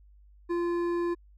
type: tone with hard clipping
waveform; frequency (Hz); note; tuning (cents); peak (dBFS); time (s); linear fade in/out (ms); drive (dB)
sine; 345.3; F4; -20; -28; 0.49-1.15; 20; 9
effects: added 50 Hz sine -53 dBFS peak until 1.37 s